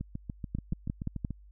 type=two click trains; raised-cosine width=5 ms; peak=-19 / -23 dBFS; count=5 / 10; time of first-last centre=0.55-1.248 / 0.01-1.307 s; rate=5.73 / 6.94 Hz; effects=added 50 Hz sine -51 dBFS peak until 1.51 s